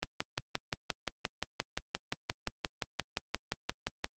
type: click train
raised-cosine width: 0.2 ms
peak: -11 dBFS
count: 24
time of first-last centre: 0.03-4.044 s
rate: 5.73 Hz
effects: high-pass 60 Hz 12 dB/octave + Opus 32 kbps